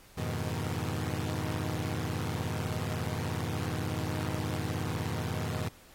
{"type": "chord", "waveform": "sawtooth", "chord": "F half-diminished seventh", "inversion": "none", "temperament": "equal", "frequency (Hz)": [87.31, 103.83, 123.47, 155.56], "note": ["F2", "Ab2", "Cb3", "Eb3"], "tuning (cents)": [0, 0, 0, 0], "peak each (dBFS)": -33, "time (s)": [0.17, 5.69], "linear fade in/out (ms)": 10, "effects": ["pink hiss -57 dBFS RMS until 5.94 s", "AAC 48 kbps"]}